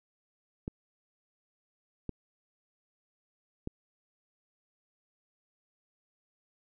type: clicks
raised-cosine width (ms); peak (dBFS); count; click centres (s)
3; -22; 3; 0.679 / 2.093 / 3.674
effects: none